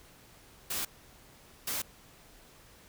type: noise bursts at uneven times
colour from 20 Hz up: white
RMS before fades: -34 dBFS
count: 2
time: 0.7-0.85 / 1.67-1.82 s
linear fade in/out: 5 ms
effects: pink hiss -57 dBFS RMS until 2.88 s